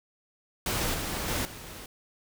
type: noise with level steps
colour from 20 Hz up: pink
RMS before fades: -29 / -33 / -30 / -43 dBFS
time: 0.66-1.86 s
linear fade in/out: 2 ms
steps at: 0.94 / 1.28 / 1.45 s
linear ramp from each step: 2 ms
effects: none